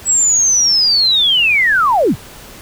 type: linear sweep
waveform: sine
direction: down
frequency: 7840 to 65.41 Hz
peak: -9 dBFS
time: 0.05-2.16 s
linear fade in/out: 50 ms
effects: pink hiss -36 dBFS RMS until 2.61 s